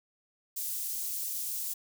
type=high-pass noise; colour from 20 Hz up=white; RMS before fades=-35 dBFS; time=0.56-1.74 s; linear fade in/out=10 ms; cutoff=7100 Hz; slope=12 dB/octave; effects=none